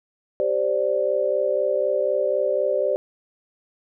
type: chord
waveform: sine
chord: G suspended fourth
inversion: none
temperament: equal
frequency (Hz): 392 / 523.3 / 587.3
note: G4 / C5 / D5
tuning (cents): 0 / 0 / 0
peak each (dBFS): -26 / -23 / -22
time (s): 0.4-2.96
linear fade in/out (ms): 0
effects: none